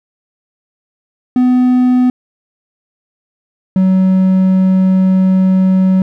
triangle tone pair in turn, 250.8 / 187.89 Hz, B3 / F#3, +27 / +27 cents, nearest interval perfect fourth, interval 500 cents, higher first, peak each -5 dBFS, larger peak neither, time 1.36-2.1 / 3.76-6.02 s, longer second, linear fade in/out 2 ms, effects none

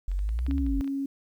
sine exponential two-way sweep, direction up then down, 43.43 to 72 to 43.43 Hz, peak -25 dBFS, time 0.08-0.81 s, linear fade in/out 0 ms, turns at 0.58 s
clicks, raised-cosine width 0.3 ms, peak -35 / -35 / -32 / -28 / -28 / -25 / -31 / -35 / -35 / -32 dBFS, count 10, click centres 0.116 / 0.191 / 0.291 / 0.39 / 0.465 / 0.511 / 0.581 / 0.665 / 0.844 / 0.877 s
sine tone, 275.2 Hz, C#4, 12 cents flat, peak -27 dBFS, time 0.48-1.06 s, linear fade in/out 5 ms
effects 10-bit

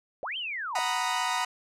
sine linear two-way sweep, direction up then down, 448 to 3200 to 599 Hz, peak -31 dBFS, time 0.23-0.79 s, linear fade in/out 0 ms, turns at 0.37 s
sawtooth chord, B major seventh, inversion second, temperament equal, 740 / 932.3 / 987.8 / 1244.5 Hz, F#5 / A#5 / B5 / D#6, 0 / 0 / 0 / 0 cents, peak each -29 / -28 / -27 / -30 dBFS, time 0.75-1.45 s, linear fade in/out 5 ms
effects low-pass 9000 Hz 12 dB/octave

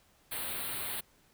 white band-stop noise, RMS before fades -37 dBFS, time 0.31-1.01 s, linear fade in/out 10 ms, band 4400 to 8400 Hz, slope 96 dB/octave, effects pink hiss -66 dBFS RMS until 1.33 s

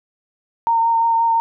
sine tone with vibrato, 918 Hz, A#5, 27 cents flat, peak -13 dBFS, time 0.67-1.4 s, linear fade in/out 0 ms, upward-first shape triangle, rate 5.7 Hz, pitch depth 17 cents each way, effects none

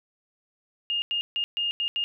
sine tone bursts at uneven times, 2833 Hz, F7, 24 cents sharp, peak -24 dBFS, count 6, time 0.9-1.02 / 1.11-1.21 / 1.36-1.44 / 1.57-1.71 / 1.8-1.88 / 1.96-2.04 s, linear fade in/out 0 ms, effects none

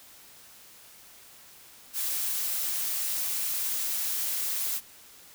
blue noise, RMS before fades -30 dBFS, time 1.93-4.81 s, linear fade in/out 50 ms, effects white hiss -52 dBFS RMS until 5.34 s

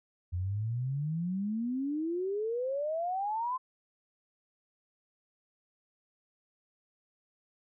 sine exponential sweep, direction up, 85.7 to 1046.5 Hz, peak -30 dBFS, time 0.32-3.58 s, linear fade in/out 20 ms, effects none

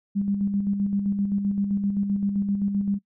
sine tone with tremolo, 200.2 Hz, G3, 37 cents sharp, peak -20 dBFS, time 0.15-2.99 s, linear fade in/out 20 ms, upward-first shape square, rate 7.7 Hz, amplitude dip 45%, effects noise-tail reverb RT60 0.1 s tail -22 dB re dry

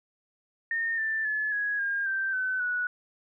sine tone with pitch steps, 1829 / 1772.8 / 1718.4 / 1665.6 / 1614.5 / 1564.9 / 1516.8 / 1470.2 Hz, A#6 / A6 / A6 / G#6 / G#6 / G6 / F#6 / F#6, -33 / +13 / -41 / +5 / -49 / -3 / +43 / -11 cents, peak -26 dBFS, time 0.71-2.87 s, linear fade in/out 2 ms, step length 270 ms, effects none

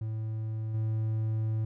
triangle tone with level steps, 110 Hz, A2, in tune, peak -29 / -25 dBFS, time 0.01-1.65 s, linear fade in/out 5 ms, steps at 0.74 s, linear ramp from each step 5 ms, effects none

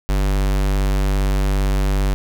square tone, 48.77 Hz, G1, 8 cents flat, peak -16 dBFS, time 0.09-2.14 s, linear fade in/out 0 ms, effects none

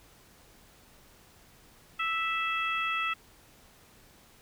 harmonic tone, 658 Hz, E5, 3 cents flat, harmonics 2 / 3 / 4 / 5, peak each -31 / -36 / -32 / -39 dBFS, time 1.99-3.14 s, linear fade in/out 10 ms, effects pink hiss -58 dBFS RMS until 4.41 s

